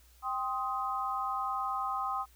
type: chord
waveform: sine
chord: C minor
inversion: second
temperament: just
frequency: 784.9 / 1046.5 / 1255.8 Hz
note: G5 / C6 / Eb6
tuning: +2 / 0 / +16 cents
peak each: -36 / -36 / -34 dBFS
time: 0.22-2.26 s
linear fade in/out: 50 ms
effects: added 60 Hz sine -59 dBFS peak until 2.35 s + white hiss -64 dBFS RMS until 2.35 s